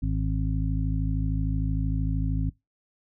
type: harmonic tone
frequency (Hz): 53.1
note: G#1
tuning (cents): +39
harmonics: 1 / 2 / 3 / 5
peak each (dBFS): -26 / -29 / -31 / -33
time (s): 0.02-2.5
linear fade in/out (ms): 10
effects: noise-tail reverb RT60 0.2 s tail -22 dB re dry